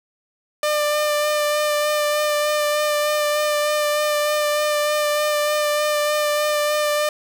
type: tone with vibrato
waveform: sawtooth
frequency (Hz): 597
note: D5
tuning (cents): +28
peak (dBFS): -14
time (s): 0.63-7.09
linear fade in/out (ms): 2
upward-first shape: sine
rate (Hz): 3.3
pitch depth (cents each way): 15
effects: none

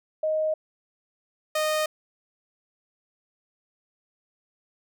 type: tone pair in turn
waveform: sine / sawtooth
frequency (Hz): 624 / 617.5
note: D#5 / D#5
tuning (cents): +5 / -13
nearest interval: unison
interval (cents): 18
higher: first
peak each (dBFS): -22 / -19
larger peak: second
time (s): 0.23-0.54 / 1.55-1.86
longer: neither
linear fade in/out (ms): 5
effects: none

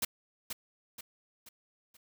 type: noise with echo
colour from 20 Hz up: white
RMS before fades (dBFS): -31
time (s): 0.02-0.05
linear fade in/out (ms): 5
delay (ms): 480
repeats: 4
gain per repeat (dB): -7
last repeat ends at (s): 1.97
effects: none

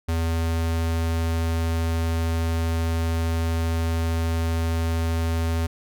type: tone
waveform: square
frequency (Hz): 82.41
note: E2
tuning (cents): 0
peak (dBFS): -22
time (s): 0.08-5.67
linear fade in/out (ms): 10
effects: none

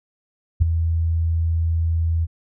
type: tone with ADSR envelope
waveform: sine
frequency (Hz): 82.41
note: E2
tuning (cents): 0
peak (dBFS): -8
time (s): 0.6-2.27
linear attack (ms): 22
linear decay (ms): 7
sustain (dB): -9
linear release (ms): 35
effects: none

